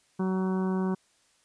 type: harmonic tone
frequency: 187.7 Hz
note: F#3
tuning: 25 cents sharp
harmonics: 1 / 2 / 3 / 4 / 5 / 6 / 7 / 8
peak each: -26 / -32 / -45 / -43 / -40 / -43 / -51 / -47 dBFS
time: 0.19-0.95 s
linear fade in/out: 10 ms
effects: white hiss -66 dBFS RMS until 1.44 s + resampled to 22050 Hz